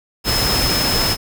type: tone in noise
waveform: sine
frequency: 5180 Hz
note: E8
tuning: 31 cents flat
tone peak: -19 dBFS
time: 0.24-1.17 s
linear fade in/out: 50 ms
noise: pink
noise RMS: -19 dBFS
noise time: 0.24-1.17 s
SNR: -3 dB
effects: none